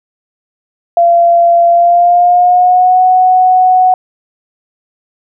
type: tone with pitch glide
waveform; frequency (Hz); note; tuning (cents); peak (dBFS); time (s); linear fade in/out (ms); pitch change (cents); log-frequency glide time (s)
sine; 686 to 739.5; F5 to F#5; -31 to -1; -4; 0.97-3.94; 2; +130; 1.69-3.02
effects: none